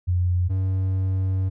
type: tone pair in turn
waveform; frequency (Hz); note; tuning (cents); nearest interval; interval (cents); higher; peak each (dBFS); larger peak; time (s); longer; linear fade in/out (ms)
sine / triangle; 89.3 / 94.61; F2 / F#2; +39 / +39; minor second; 100; second; -18; neither; 0.07-0.49 / 0.49-1.5; second; 20
effects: none